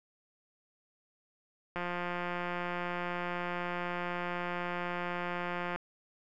click train, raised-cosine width 0.5 ms, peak -21 dBFS, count 705, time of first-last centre 1.76-5.76 s, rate 176 Hz, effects none

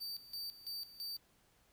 45% pulse tone with tremolo, 4623 Hz, D8, 28 cents flat, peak -40 dBFS, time 0-1.18 s, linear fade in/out 20 ms, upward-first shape square, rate 3 Hz, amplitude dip 80%, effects pink hiss -71 dBFS RMS until 1.72 s

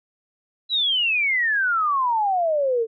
sine exponential sweep, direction down, 4000 to 437.2 Hz, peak -18 dBFS, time 0.69-2.87 s, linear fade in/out 50 ms, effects none

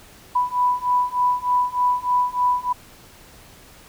sine beating tone pair, 987.8 / 991.1 Hz, B5 / B5, 0 / +6 cents, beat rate 3.3 Hz, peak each -21 / -20 dBFS, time 0.35-2.73 s, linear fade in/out 10 ms, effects pink hiss -47 dBFS RMS until 3.88 s

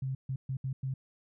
sine tone bursts at uneven times, 132.6 Hz, C3, 23 cents sharp, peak -31 dBFS, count 5, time 0.02-0.15 / 0.29-0.36 / 0.49-0.57 / 0.64-0.73 / 0.83-0.94 s, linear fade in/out 5 ms, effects none

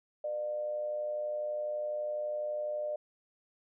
sine tone with amplitude modulation, 600 Hz, D5, 37 cents sharp, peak -30 dBFS, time 0.24-2.96 s, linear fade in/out 5 ms, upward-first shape sine, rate 112 Hz, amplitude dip 45%, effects none

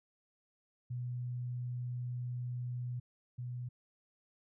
sine tone pair in turn, 123.2 / 123.2 Hz, B2 / B2, -4 / -4 cents, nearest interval unison, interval 0 cents, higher neither, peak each -36 / -38 dBFS, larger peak first, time 0.9-3 / 3.38-3.69 s, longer first, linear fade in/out 10 ms, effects none

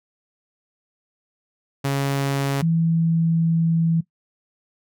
sawtooth / sine tone pair in turn, 138.59 / 164.81 Hz, C#3 / E3, 0 / 0 cents, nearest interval minor third, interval 300 cents, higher second, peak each -16 dBFS, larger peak neither, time 1.84-2.62 / 2.62-4.01 s, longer second, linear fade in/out 10 ms, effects noise-tail reverb RT60 0.1 s tail -18 dB re dry

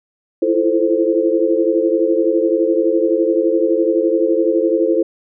sine chord, F major seventh, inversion third, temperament equal with one note detuned, 329.6 / 341.4 / 440 / 523.3 Hz, E4 / F4 / A4 / C5, 0 / -39 / 0 / 0 cents, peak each -18 dBFS, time 0.42-5.03 s, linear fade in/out 5 ms, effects none

